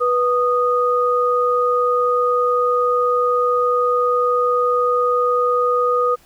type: tone pair together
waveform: sine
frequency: 490.9 / 1237 Hz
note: B4 / D#6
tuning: -10 / -10 cents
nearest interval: octave + major third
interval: 1600 cents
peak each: -17 dBFS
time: 0-6.16 s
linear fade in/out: 20 ms
effects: pink hiss -52 dBFS RMS until 6.25 s